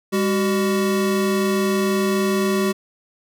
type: tone pair together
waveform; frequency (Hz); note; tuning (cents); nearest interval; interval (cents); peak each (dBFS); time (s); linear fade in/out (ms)
square; 201.7 / 378; G3 / F#4; +50 / +37; major seventh; 1087; -21 / -21; 0.12-2.73; 20
effects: none